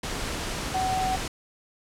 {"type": "tone in noise", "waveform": "sine", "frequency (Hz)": 752, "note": "F#5", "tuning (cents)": 28, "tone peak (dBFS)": -24, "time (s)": [0.74, 1.16], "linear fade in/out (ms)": 5, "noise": "pink", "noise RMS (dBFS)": -31, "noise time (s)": [0.03, 1.28], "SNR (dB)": 4, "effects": ["low-pass 9000 Hz 12 dB/octave"]}